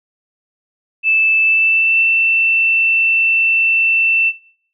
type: tone with pitch glide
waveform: sine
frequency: 2634 to 2675 Hz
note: E7 to E7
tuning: -2 to +25 cents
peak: -10 dBFS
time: 1.03-4.33 s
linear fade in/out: 50 ms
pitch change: +27 cents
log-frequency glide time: 1.41-2.03 s
effects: noise-tail reverb RT60 0.6 s tail -23 dB re dry